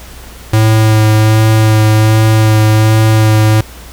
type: tone with vibrato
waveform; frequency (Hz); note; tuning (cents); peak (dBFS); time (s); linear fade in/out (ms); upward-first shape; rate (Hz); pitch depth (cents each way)
square; 109.1; A2; -14; -6; 0.53-3.61; 5; sine; 1.3; 14
effects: added 60 Hz sine -32 dBFS peak until 3.92 s + pink hiss -34 dBFS RMS until 3.92 s